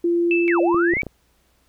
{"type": "tone", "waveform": "sine", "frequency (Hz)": 343.3, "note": "F4", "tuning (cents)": -30, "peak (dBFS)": -16, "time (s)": [0.04, 0.94], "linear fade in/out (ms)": 5}
{"type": "tone with exponential decay", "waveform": "sine", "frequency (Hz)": 2637, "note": "E7", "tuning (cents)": 0, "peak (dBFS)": -18, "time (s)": [0.31, 0.96], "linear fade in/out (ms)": 1, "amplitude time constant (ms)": 140}
{"type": "linear two-way sweep", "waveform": "sine", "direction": "down then up", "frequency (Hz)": [2341, 493.9, 2341], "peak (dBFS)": -20, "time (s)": [0.48, 1.02], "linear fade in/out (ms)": 0, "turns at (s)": 0.61}
{"type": "clicks", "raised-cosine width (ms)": 2, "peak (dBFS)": -17, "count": 5, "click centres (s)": [0.745, 0.937, 0.969, 1.033, 1.067]}
{"effects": ["added 60 Hz sine -63 dBFS peak until 1.68 s", "pink hiss -63 dBFS RMS until 1.68 s"]}